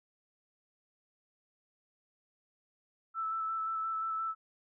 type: tone with vibrato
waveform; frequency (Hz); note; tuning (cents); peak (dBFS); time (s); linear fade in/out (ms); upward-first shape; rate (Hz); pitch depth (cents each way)
sine; 1318.5; E6; 0; -32; 3.14-4.35; 50; square; 5.7; 12
effects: none

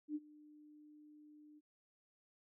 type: tone with ADSR envelope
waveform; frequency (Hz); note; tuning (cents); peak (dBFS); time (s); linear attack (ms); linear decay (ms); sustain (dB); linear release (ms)
sine; 300.1; D4; +38; -36; 0.08-1.61; 73; 38; -22; 33
effects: none

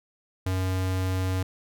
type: tone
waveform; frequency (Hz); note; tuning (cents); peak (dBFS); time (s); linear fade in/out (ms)
square; 93.3; F#2; +15; -25; 0.46-1.43; 5
effects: none

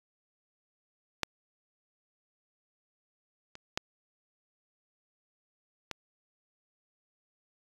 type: clicks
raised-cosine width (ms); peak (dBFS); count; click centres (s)
0.2; -10 / -28 / -12 / -18; 4; 1.233 / 3.554 / 3.775 / 5.913
effects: resampled to 24000 Hz

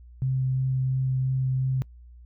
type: tone with vibrato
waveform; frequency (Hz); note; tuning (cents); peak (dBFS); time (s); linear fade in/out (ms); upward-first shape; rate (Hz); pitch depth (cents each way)
sine; 130.81; C3; 0; -22; 0.22-1.82; 0; sine; 2.9; 8
effects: noise-tail reverb RT60 0.1 s tail -25 dB re dry + added 60 Hz sine -45 dBFS peak until 2.25 s

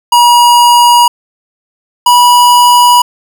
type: tone pair in turn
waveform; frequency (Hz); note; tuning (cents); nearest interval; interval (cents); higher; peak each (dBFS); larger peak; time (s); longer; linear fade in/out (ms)
square; 960 / 974; B5 / B5; -49 / -24; unison; 25; second; -3; neither; 0.12-1.08 / 2.06-3.02; neither; 5
effects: none

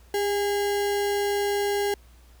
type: tone with sample-and-hold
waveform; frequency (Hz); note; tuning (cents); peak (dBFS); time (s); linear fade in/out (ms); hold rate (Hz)
sine; 404.5; G#4; -46; -22; 0.14-1.94; 2; 1225
effects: added 60 Hz sine -50 dBFS peak until 2.4 s + pink hiss -59 dBFS RMS until 2.4 s

